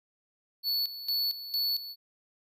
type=tone with tremolo; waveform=square; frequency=4435 Hz; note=C#8; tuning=in tune; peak=-27 dBFS; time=0.63-1.96 s; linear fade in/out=50 ms; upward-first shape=square; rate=2.2 Hz; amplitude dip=75%; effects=none